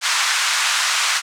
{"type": "band-pass noise", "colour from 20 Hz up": "pink", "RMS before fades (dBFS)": -19, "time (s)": [0.01, 1.22], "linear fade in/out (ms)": 50, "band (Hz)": [1100, 8200], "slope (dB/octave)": 24, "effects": []}